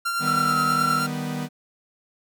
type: tone with tremolo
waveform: 45% pulse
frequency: 1380 Hz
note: F6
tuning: 21 cents flat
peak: -22 dBFS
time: 0.05-1.07 s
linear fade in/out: 10 ms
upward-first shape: triangle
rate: 9.5 Hz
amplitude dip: 40%
type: chord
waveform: 45% pulse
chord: Eb augmented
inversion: none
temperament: equal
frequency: 155.56 / 196 / 246.9 Hz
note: Eb3 / G3 / B3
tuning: 0 / 0 / 0 cents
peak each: -30 / -34 / -30 dBFS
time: 0.19-1.49 s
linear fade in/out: 50 ms
type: tone with vibrato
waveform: sine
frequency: 1318.5 Hz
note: E6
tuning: in tune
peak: -21 dBFS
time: 0.26-1 s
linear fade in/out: 20 ms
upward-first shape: triangle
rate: 2.1 Hz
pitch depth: 47 cents each way
effects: none